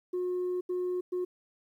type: tone bursts at uneven times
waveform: sine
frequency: 361.4 Hz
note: F#4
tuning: 41 cents flat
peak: -27 dBFS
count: 3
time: 0.13-0.61 / 0.69-1.01 / 1.12-1.25 s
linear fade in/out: 10 ms
effects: tanh soft clip ceiling -27 dBFS + 11-bit